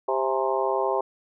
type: harmonic tone with a mistuned harmonic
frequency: 131.9 Hz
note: C3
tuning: 14 cents sharp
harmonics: 3 / 4 / 5 / 6 / 7 / 8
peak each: -27 / -28 / -29 / -30 / -30 / -31 dBFS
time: 0.08-1.01 s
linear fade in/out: 5 ms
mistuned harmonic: 6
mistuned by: +81 cents
effects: none